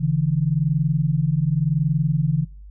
sine tone pair together, 140 / 160.9 Hz, C#3 / E3, +18 / -42 cents, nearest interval major second, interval 240 cents, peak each -20 dBFS, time 0-2.45 s, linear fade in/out 20 ms, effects noise-tail reverb RT60 0.4 s tail -23 dB re dry + added 50 Hz sine -38 dBFS peak until 2.7 s

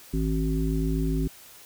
harmonic tone with a mistuned harmonic, 53.5 Hz, A1, 48 cents flat, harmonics 1 / 3 / 5 / 7, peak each -26 / -28 / -29 / -34 dBFS, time 0.13-1.28 s, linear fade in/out 10 ms, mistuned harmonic 1, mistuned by -47 cents, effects white hiss -49 dBFS RMS until 1.65 s

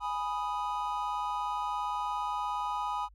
triangle chord, G# minor, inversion none, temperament equal, 830.6 / 987.8 / 1244.5 Hz, G#5 / B5 / D#6, 0 / 0 / 0 cents, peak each -33 / -32 / -34 dBFS, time 0-3.09 s, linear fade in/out 50 ms, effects added 50 Hz sine -54 dBFS peak until 3.14 s + MP3 64 kbps

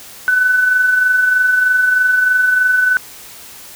sine tone with amplitude modulation, 1500 Hz, F#6, 23 cents sharp, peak -8 dBFS, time 0.28-2.97 s, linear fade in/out 0 ms, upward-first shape sine, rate 23.2 Hz, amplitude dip 40%, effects white hiss -36 dBFS RMS until 3.75 s

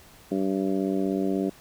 harmonic tone, 96.4 Hz, G2, 28 cents flat, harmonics 2 / 3 / 4 / 5 / 6 / 7, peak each -28 / -27 / -29 / -37 / -37 / -37 dBFS, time 0.31-1.5 s, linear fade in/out 10 ms, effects pink hiss -52 dBFS RMS until 1.6 s

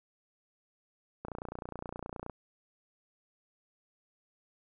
click train, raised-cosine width 1 ms, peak -25 dBFS, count 32, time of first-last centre 1.25-2.297 s, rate 29.6 Hz, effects none

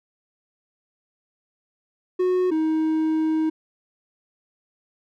triangle tone pair in turn, 365.8 / 315.8 Hz, F#4 / D#4, -20 / +26 cents, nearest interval minor third, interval 254 cents, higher first, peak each -16 / -17 dBFS, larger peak first, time 2.19-2.51 / 2.51-3.5 s, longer second, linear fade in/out 10 ms, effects none

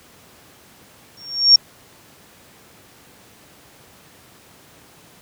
sine tone with exponential growth, 5530 Hz, F8, 18 cents flat, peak -3 dBFS, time 1.17-1.56 s, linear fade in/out 5 ms, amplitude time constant 83 ms, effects pink hiss -48 dBFS RMS until 5.21 s + high-pass 100 Hz 12 dB/octave

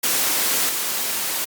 white noise with level steps, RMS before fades -20 / -24 dBFS, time 0.03-1.45 s, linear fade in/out 10 ms, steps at 0.69 s, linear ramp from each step 2 ms, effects high-pass 200 Hz 12 dB/octave + Opus 48 kbps

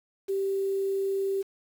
sine tone with quantisation, 390.4 Hz, G4, 7 cents flat, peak -25 dBFS, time 0.28-1.43 s, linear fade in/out 20 ms, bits 8, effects none

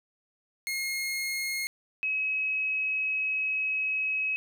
sawtooth / sine tone pair in turn, 2150 / 2557 Hz, C7 / D#7, +47 / +47 cents, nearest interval minor third, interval 300 cents, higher second, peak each -26 dBFS, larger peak neither, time 0.67-1.67 / 2.03-4.36 s, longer second, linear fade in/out 0 ms, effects none

